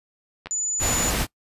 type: clicks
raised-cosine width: 0.3 ms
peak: -18 dBFS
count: 2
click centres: 0.459 / 0.47 s
type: tone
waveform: sine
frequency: 6980 Hz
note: A8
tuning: 15 cents flat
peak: -23 dBFS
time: 0.51-1.1 s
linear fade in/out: 0 ms
type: noise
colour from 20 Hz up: pink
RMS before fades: -24 dBFS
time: 0.79-1.27 s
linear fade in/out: 50 ms
effects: noise-tail reverb RT60 0.1 s tail -22 dB re dry + resampled to 32000 Hz